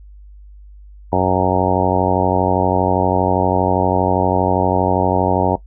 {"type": "harmonic tone", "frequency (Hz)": 92.5, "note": "F#2", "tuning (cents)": 0, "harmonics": [1, 2, 3, 4, 5, 6, 7, 8, 9, 10], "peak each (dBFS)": [-22, -22, -22, -22, -22, -22, -22, -22, -22, -22], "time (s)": [1.12, 5.56], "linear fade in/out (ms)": 10, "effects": ["noise-tail reverb RT60 0.1 s tail -18 dB re dry", "added 50 Hz sine -37 dBFS peak until 5.66 s"]}